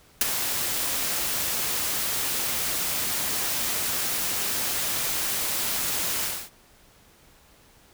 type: noise with ADSR envelope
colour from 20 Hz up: white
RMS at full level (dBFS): -18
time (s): 0.21-6.5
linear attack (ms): 3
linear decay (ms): 21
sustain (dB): -9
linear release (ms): 270
effects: pink hiss -56 dBFS RMS until 7.93 s